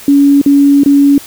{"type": "tone with dropouts", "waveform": "sine", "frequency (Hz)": 282.1, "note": "C#4", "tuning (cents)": 30, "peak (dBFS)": -3, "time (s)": [0.08, 1.18], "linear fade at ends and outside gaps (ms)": 2, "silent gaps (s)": [[0.415, 0.461], [0.835, 0.86]], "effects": ["white hiss -32 dBFS RMS until 1.26 s"]}